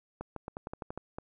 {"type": "clicks", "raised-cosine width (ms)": 1, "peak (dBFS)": -24, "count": 10, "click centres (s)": [0.21, 0.363, 0.481, 0.569, 0.671, 0.735, 0.822, 0.905, 0.976, 1.185], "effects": []}